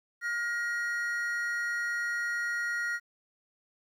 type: tone pair together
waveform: triangle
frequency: 1422 / 1893 Hz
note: F6 / A#6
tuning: +31 / +26 cents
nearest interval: perfect fourth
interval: 495 cents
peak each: -31 / -30 dBFS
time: 0.21-3 s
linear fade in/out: 50 ms
effects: 11-bit